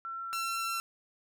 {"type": "tone pair in turn", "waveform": ["sine", "sawtooth"], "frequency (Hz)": [1351, 1351], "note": ["E6", "E6"], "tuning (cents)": [42, 42], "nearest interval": "unison", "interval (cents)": 0, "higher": "neither", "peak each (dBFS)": [-36, -28], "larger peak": "second", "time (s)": [[0.05, 0.33], [0.33, 0.8]], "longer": "second", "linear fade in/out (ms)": 0, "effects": []}